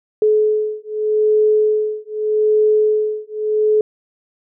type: beating tone pair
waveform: sine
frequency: 427.5 / 428.32 Hz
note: A4 / A4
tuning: -50 / -47 cents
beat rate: 0.82 Hz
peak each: -16 dBFS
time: 0.22-3.81 s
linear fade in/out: 2 ms
effects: none